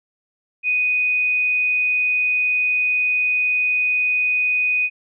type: tone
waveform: sine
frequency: 2489 Hz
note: D#7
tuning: in tune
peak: -16 dBFS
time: 0.63-4.9 s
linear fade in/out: 50 ms
effects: none